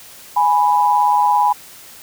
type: tone pair together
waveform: sine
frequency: 830.1 / 987.8 Hz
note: G#5 / B5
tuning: -1 / 0 cents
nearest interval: minor third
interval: 301 cents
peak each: -14 dBFS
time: 0.36-1.53 s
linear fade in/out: 10 ms
effects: white hiss -40 dBFS RMS until 2.02 s